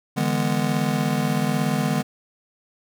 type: chord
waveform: square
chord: E dominant seventh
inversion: third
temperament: just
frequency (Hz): 148.33 / 164.81 / 206 / 247.2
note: D3 / E3 / G#3 / B3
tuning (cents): +18 / 0 / -14 / +2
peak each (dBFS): -26 / -28 / -26 / -27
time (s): 0.16-2.03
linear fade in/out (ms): 20
effects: none